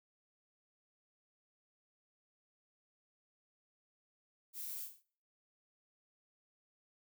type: noise with echo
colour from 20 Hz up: violet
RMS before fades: -45 dBFS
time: 4.53-4.88 s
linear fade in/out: 50 ms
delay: 31 ms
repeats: 5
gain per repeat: -5 dB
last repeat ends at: 5.035 s
effects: noise-tail reverb RT60 0.5 s tail -22 dB re dry